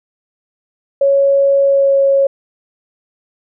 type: tone with pitch glide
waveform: sine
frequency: 554.4 to 549.9 Hz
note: C#5 to C#5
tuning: 0 to -14 cents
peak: -8 dBFS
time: 1.01-2.27 s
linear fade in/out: 5 ms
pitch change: -14 cents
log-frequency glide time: 1.63-1.96 s
effects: none